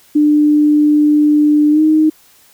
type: tone with pitch glide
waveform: sine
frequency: 298.3 to 311 Hz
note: D4 to D#4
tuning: +27 to -1 cents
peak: -7 dBFS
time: 0.15-2.1 s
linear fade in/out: 10 ms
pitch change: +72 cents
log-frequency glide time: 1.71-1.81 s
effects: white hiss -48 dBFS RMS until 2.53 s